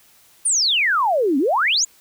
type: exponential two-way sweep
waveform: sine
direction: down then up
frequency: 9800 to 255.5 to 7420 Hz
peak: -15 dBFS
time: 0.45-1.85 s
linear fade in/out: 10 ms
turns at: 1.38 s
effects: white hiss -53 dBFS RMS until 2 s